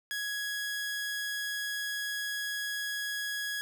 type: tone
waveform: sawtooth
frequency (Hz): 1667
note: G#6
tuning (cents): +6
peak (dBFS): -29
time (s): 0.11-3.61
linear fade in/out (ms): 0
effects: none